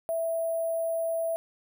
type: tone with sample-and-hold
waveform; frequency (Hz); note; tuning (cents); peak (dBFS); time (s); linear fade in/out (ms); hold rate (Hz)
sine; 659.3; E5; 0; -26; 0.09-1.36; 0; 11025
effects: none